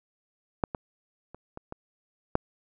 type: clicks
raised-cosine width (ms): 1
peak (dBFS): -10 / -18 / -29 / -25 / -23 / -8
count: 6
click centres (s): 0.638 / 0.748 / 1.346 / 1.574 / 1.724 / 2.354
effects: none